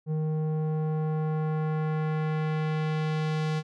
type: tone with low-pass filter sweep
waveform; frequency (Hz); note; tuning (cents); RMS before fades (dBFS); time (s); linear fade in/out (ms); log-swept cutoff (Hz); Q
square; 155.56; D#3; 0; -28; 0.06-3.63; 50; 430 to 5200; 0.86
effects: none